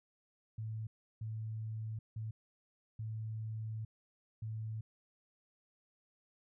sine tone bursts at uneven times, 110 Hz, A2, in tune, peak -38 dBFS, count 5, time 0.58-0.87 / 1.21-1.99 / 2.16-2.31 / 2.99-3.85 / 4.42-4.81 s, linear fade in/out 5 ms, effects none

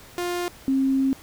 sawtooth / sine tone pair in turn, 352.5 / 268 Hz, F4 / C4, +16 / +42 cents, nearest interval perfect fourth, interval 474 cents, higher first, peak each -21 / -18 dBFS, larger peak second, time 0.18-0.48 / 0.68-1.13 s, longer second, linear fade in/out 0 ms, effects pink hiss -47 dBFS RMS until 1.22 s

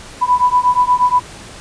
sine beating tone pair, 987.8 / 996.2 Hz, B5 / B5, 0 / +15 cents, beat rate 8.4 Hz, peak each -13 dBFS, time 0.21-1.2 s, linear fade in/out 20 ms, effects pink hiss -35 dBFS RMS until 1.6 s + resampled to 22050 Hz

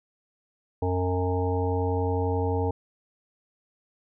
harmonic tone, 91.2 Hz, F#2, 24 cents flat, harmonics 1 / 3 / 5 / 7 / 9 / 10, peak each -26 / -32 / -28 / -38 / -33 / -37 dBFS, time 0.82-2.71 s, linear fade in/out 5 ms, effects none

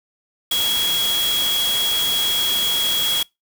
sine tone in noise, 3322 Hz, G#7, in tune, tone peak -18 dBFS, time 0.51-3.23 s, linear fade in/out 5 ms, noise white, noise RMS -25 dBFS, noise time 0.51-3.23 s, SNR +4 dB, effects noise-tail reverb RT60 0.2 s tail -25 dB re dry

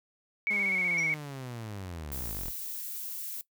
sine tone with vibrato, 2217 Hz, C#7, in tune, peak -26 dBFS, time 0.47-1.14 s, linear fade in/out 0 ms, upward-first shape square, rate 16 Hz, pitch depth 33 cents each way
sawtooth linear sweep, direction down, 208.6 to 36.71 Hz, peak -34 dBFS, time 0.5-2.51 s, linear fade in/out 10 ms
sine tone with exponential decay, 5730 Hz, F8, 44 cents sharp, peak -34 dBFS, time 0.98-1.16 s, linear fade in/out 5 ms, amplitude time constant 39 ms
violet noise, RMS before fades -38 dBFS, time 2.12-3.41 s, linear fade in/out 0 ms
effects noise-tail reverb RT60 0.1 s tail -18 dB re dry

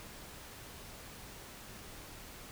silence, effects pink hiss -50 dBFS RMS until 2.51 s

